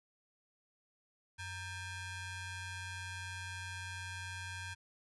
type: ring-modulated tone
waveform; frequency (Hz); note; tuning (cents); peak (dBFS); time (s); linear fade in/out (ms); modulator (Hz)
sawtooth; 837; G#5; +13; -35; 1.38-4.75; 20; 745
effects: resampled to 24000 Hz